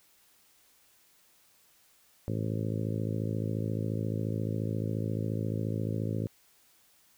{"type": "harmonic tone", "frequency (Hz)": 54.3, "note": "A1", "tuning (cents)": -22, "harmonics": [2, 3, 4, 5, 6, 7, 8, 9, 10], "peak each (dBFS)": [-32, -36, -38, -40, -42, -43, -44, -45, -46], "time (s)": [2.28, 6.27], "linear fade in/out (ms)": 0, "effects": ["white hiss -64 dBFS RMS until 7.17 s"]}